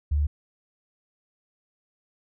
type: tone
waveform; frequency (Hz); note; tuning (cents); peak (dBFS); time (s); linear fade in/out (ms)
sine; 73.42; D2; 0; -20; 0.11-0.27; 10
effects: none